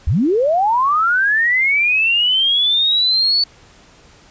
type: linear sweep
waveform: sine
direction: up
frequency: 55 to 4500 Hz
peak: -12 dBFS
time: 0.07-3.44 s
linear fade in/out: 5 ms
effects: pink hiss -47 dBFS RMS until 4.3 s + resampled to 16000 Hz